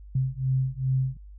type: beating tone pair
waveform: sine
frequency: 130.2 / 132.7 Hz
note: C3 / C3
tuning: -8 / +25 cents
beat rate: 2.5 Hz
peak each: -26 dBFS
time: 0.15-1.17 s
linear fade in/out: 5 ms
effects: added 50 Hz sine -42 dBFS peak until 1.38 s